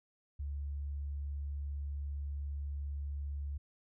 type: tone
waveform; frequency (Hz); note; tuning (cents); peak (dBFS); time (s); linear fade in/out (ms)
sine; 71.3; C#2; +49; -36; 0.39-3.58; 10
effects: none